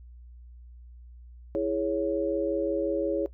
sine chord, C# minor, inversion first, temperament equal, 329.6 / 415.3 / 554.4 Hz, E4 / G#4 / C#5, 0 / 0 / 0 cents, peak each -29 / -30 / -28 dBFS, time 1.55-3.26 s, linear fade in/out 0 ms, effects noise-tail reverb RT60 0.1 s tail -17 dB re dry + added 60 Hz sine -45 dBFS peak until 3.33 s

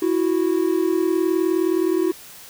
triangle tone pair together, 329.6 / 369 Hz, E4 / F#4, 0 / -5 cents, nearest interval major second, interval 195 cents, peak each -18 dBFS, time 0.02-2.12 s, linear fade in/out 5 ms, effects white hiss -42 dBFS RMS until 2.49 s

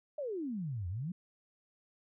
sine exponential two-way sweep, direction down then up, 622.3 to 83.5 to 191.5 Hz, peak -35 dBFS, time 0.18-1.12 s, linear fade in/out 5 ms, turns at 0.88 s, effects none

